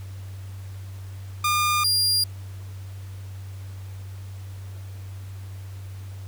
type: tone pair in turn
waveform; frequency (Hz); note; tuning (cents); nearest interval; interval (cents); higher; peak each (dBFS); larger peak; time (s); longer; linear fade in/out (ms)
sawtooth; 1209 / 4800; D6 / D8; +50 / +37; 2 octaves; 2387; second; -16; neither; 1.44-1.84 / 1.84-2.24; neither; 5
effects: added 96 Hz sine -34 dBFS peak until 6.27 s + pink hiss -51 dBFS RMS until 6.27 s